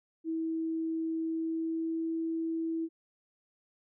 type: tone with pitch glide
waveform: sine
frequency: 324.2 to 326.8 Hz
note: E4 to E4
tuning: -29 to -15 cents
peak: -30 dBFS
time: 0.24-2.89 s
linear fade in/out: 50 ms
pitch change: +14 cents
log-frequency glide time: 1.21-2.12 s
effects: none